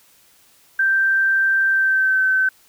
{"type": "tone with pitch glide", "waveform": "sine", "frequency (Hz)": [1568, 1534], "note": ["G6", "G6"], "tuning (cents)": [0, -38], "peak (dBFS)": -14, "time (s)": [0.79, 2.49], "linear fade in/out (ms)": 5, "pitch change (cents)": -38, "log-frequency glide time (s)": [1.69, 2.22], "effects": ["white hiss -54 dBFS RMS until 2.68 s"]}